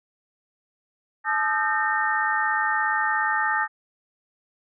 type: tone cluster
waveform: sine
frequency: 864 / 1223 / 1320 / 1560 / 1826 Hz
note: A5 / D#6 / E6 / G6 / A#6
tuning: -32 / -30 / +2 / -9 / -36 cents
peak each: -26 / -28 / -31 / -28 / -25 dBFS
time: 1.24-3.68 s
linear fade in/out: 50 ms
effects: none